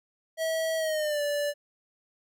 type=tone with pitch glide; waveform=square; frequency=646 to 582.2 Hz; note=E5 to D5; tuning=-35 to -15 cents; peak=-27 dBFS; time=0.37-1.54 s; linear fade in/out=50 ms; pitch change=-180 cents; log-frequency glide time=0.77-1.22 s; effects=none